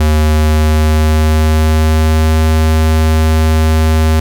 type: tone with pitch glide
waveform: square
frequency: 76.9 to 78.97 Hz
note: D#2 to D#2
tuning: -20 to +26 cents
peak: -8 dBFS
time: 0-4.2 s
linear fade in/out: 5 ms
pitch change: +46 cents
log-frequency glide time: 0.1-2.4 s
effects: none